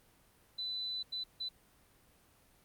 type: tone bursts at uneven times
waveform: sine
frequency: 3998 Hz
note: B7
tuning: 20 cents sharp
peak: -36 dBFS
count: 3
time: 0.58-1.03 / 1.12-1.24 / 1.4-1.49 s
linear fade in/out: 10 ms
effects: pink hiss -66 dBFS RMS until 2.64 s + Opus 32 kbps